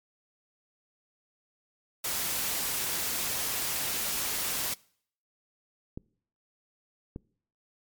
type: noise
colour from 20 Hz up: white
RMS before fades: -31 dBFS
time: 2.04-4.74 s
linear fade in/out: 5 ms
type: clicks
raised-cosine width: 3 ms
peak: -24 dBFS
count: 2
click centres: 5.975 / 7.161 s
effects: noise-tail reverb RT60 0.6 s tail -24 dB re dry + MP3 96 kbps